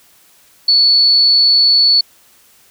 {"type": "tone", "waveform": "sine", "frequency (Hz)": 4435, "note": "C#8", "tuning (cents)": 0, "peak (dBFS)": -7, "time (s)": [0.68, 2.01], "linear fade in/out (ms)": 5, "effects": ["white hiss -49 dBFS RMS until 2.7 s"]}